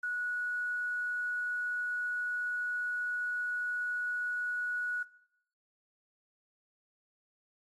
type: tone with quantisation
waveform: sine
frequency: 1465 Hz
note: F#6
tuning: 18 cents flat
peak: -32 dBFS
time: 0.03-5.03 s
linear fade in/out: 5 ms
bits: 10
effects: noise-tail reverb RT60 0.8 s tail -20 dB re dry + AAC 32 kbps